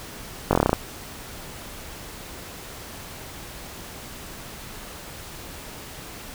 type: slowing click train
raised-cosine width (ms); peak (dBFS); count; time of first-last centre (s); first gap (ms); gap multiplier
1; -3; 9; 0.51-0.731; 20; 1.09
effects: pink hiss -39 dBFS RMS until 6.34 s